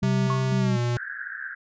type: tone with tremolo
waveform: sine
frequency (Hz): 193.2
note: G3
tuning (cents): -25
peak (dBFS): -23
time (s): 0.02-0.77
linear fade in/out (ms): 10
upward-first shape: square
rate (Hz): 2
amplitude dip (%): 65
type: tone with pitch glide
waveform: square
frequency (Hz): 130.7 to 120.55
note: C3 to B2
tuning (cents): -1 to -41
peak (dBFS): -23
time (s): 0.03-0.97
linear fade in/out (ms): 0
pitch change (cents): -140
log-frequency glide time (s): 0.58-0.78
type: tone with exponential decay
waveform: sine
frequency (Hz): 1096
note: C#6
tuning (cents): -20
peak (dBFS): -23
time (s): 0.3-0.59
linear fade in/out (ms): 0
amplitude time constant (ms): 61
type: band-pass noise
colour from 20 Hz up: pink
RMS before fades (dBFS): -35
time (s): 0.96-1.55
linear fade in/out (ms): 10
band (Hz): 1500 to 1700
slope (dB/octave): 96
effects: resampled to 16000 Hz